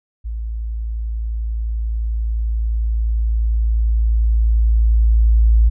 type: tone with level ramp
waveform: sine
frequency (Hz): 55.7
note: A1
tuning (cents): +22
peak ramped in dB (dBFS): -22 to -8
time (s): 0.24-5.7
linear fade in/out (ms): 20
effects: none